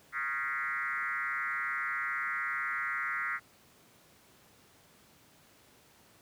sine tone with frequency modulation, 1661.2 Hz, G#6, in tune, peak -31 dBFS, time 0.12-3.4 s, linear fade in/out 50 ms, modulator 140 Hz, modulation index 3.1, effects pink hiss -61 dBFS RMS until 6.21 s + high-pass 100 Hz 12 dB/octave

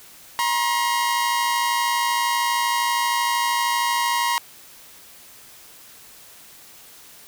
sawtooth tone pair together, 953.2 / 1066 Hz, A#5 / C6, +38 / +32 cents, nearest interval major second, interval 194 cents, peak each -17 / -21 dBFS, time 0.39-4.38 s, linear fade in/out 0 ms, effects white hiss -46 dBFS RMS until 7.27 s

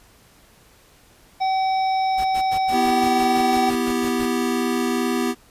harmonic tone, 762 Hz, G5, 49 cents flat, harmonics 1 / 3 / 5 / 7, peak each -18 / -33 / -37 / -36 dBFS, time 1.4-3.71 s, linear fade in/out 20 ms
pink noise bursts, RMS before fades -34 dBFS, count 13, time 2.17-4.267 s, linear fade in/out 20 ms, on 81 ms, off 87 ms
square chord, E minor, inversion second, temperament equal, 246.9 / 329.6 / 392 Hz, B3 / E4 / G4, 0 / 0 / 0 cents, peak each -23 / -27 / -26 dBFS, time 2.71-5.35 s, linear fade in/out 50 ms
effects pink hiss -53 dBFS RMS until 5.5 s + resampled to 32000 Hz

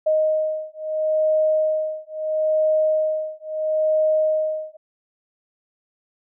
sine beating tone pair, 622.3 / 623.05 Hz, D#5 / D#5, 0 / +2 cents, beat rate 0.75 Hz, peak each -21 dBFS, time 0.06-4.77 s, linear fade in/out 10 ms, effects none

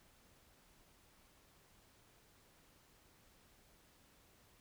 silence, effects pink hiss -68 dBFS RMS until 4.6 s

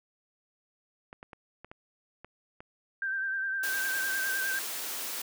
clicks, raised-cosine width 0.5 ms, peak -30 dBFS, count 7, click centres 1.129 / 1.229 / 1.332 / 1.646 / 1.715 / 2.246 / 2.605 s
sine tone with vibrato, 1568 Hz, G6, in tune, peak -29 dBFS, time 3.02-4.59 s, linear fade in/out 2 ms, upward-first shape sine, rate 9.8 Hz, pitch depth 36 cents each way
white high-pass noise, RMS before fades -36 dBFS, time 3.63-5.22 s, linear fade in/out 5 ms, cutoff 280 Hz, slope 12 dB/octave
effects none

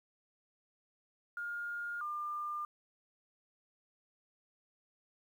sine tone pair in turn, 1417 / 1199.6 Hz, F6 / D6, +25 / +36 cents, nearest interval minor third, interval 289 cents, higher first, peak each -37 / -36 dBFS, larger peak second, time 1.37-2.01 / 2.01-2.65 s, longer neither, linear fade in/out 2 ms, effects 11-bit

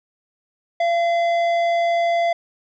sine tone with tanh clipping, 683 Hz, F5, 39 cents flat, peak -18 dBFS, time 0.8-2.33 s, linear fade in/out 5 ms, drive 11 dB, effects none

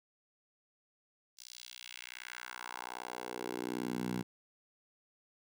10% pulse tone with high-pass filter sweep, 61.3 Hz, B1, 12 cents flat, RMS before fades -42 dBFS, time 1.37-4.23 s, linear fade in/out 20 ms, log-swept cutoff 5300 to 160 Hz, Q 1.8, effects none

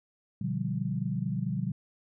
sine chord, G dominant seventh, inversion first, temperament just, 122.5 / 147 / 176.4 / 196 Hz, B2 / D3 / F3 / G3, -14 / +2 / +18 / 0 cents, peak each -34 dBFS, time 0.41-1.72 s, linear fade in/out 5 ms, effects none

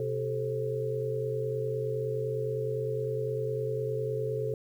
sine tone cluster, 126 / 386.1 / 435.9 / 532 Hz, B2 / G4 / A4 / C5, +35 / -26 / -16 / +29 cents, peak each -34 / -39 / -31 / -38 dBFS, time 0-4.54 s, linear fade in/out 2 ms, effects 10-bit

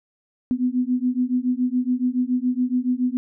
sine beating tone pair, 246.9 / 254 Hz, B3 / B3, 0 / +49 cents, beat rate 7.1 Hz, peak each -22 dBFS, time 0.51-3.17 s, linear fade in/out 0 ms, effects none

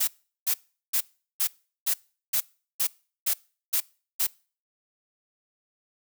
blue noise bursts, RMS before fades -24 dBFS, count 10, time 0-4.27 s, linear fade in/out 10 ms, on 76 ms, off 390 ms, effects noise-tail reverb RT60 0.4 s tail -24 dB re dry

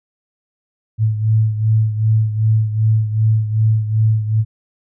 sine beating tone pair, 109 / 111.6 Hz, A2 / A2, -16 / +25 cents, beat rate 2.6 Hz, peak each -13 / -19 dBFS, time 0.98-4.45 s, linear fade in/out 50 ms, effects none

